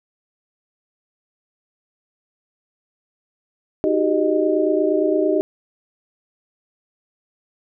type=tone cluster; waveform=sine; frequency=311.9 / 371 / 399.8 / 617 Hz; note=D#4 / F#4 / G4 / D#5; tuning=+4 / +5 / +34 / -15 cents; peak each=-21 dBFS; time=3.84-5.41 s; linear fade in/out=0 ms; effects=none